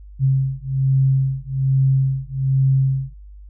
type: beating tone pair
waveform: sine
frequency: 133.5 / 134.7 Hz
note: C3 / C#3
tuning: +35 / -49 cents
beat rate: 1.2 Hz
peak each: -18 dBFS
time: 0.19-3.14 s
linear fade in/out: 50 ms
effects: added 50 Hz sine -37 dBFS peak until 3.49 s